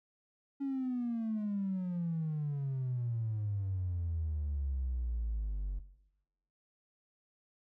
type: exponential sweep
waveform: triangle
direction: down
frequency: 280 to 46.25 Hz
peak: -29 dBFS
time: 0.6-5.8 s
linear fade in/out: 20 ms
effects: noise-tail reverb RT60 0.9 s tail -18 dB re dry + tanh soft clip ceiling -29 dBFS